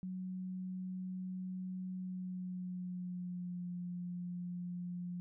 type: tone with pitch glide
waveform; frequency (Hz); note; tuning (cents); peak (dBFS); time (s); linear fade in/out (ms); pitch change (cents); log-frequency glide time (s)
sine; 185 to 177.16; F#3 to F3; 0 to +25; -39; 0.03-5.2; 0; -75; 1.92-3.69
effects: none